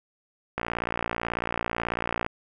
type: click train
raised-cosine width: 0.5 ms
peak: -12 dBFS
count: 99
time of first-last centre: 0.58-2.264 s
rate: 58.2 Hz
effects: none